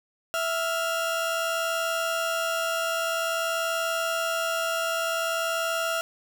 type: tone pair together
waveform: 30% pulse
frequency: 660 / 1400.5 Hz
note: E5 / F6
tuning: +2 / +4 cents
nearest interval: octave + minor second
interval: 1302 cents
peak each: -25 / -26 dBFS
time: 0.34-6.01 s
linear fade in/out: 0 ms
effects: none